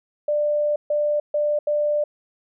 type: tone bursts at uneven times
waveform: sine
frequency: 593 Hz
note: D5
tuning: 17 cents sharp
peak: -18 dBFS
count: 4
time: 0.28-0.76 / 0.9-1.2 / 1.34-1.59 / 1.67-2.04 s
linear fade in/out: 5 ms
effects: none